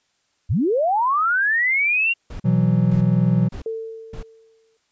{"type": "linear sweep", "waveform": "sine", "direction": "up", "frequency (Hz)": [63, 2794], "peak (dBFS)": -16, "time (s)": [0.49, 2.14], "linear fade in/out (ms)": 20}
{"type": "noise bursts", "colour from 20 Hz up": "brown", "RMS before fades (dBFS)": -32, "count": 4, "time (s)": [2.3, 4.23], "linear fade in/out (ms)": 5, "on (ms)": 100, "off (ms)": 510}
{"type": "chord", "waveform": "triangle", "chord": "B suspended fourth", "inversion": "none", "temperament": "equal", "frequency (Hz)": [123.47, 164.81, 185], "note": ["B2", "E3", "F#3"], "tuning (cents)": [0, 0, 0], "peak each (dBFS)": -17, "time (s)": [2.44, 3.49], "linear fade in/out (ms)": 20}
{"type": "tone with exponential decay", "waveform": "sine", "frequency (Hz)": 448, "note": "A4", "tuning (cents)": 31, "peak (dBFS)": -22, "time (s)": [3.66, 4.77], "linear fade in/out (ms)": 2, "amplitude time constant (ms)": 240}
{"effects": ["white hiss -67 dBFS RMS until 4.91 s", "resampled to 16000 Hz"]}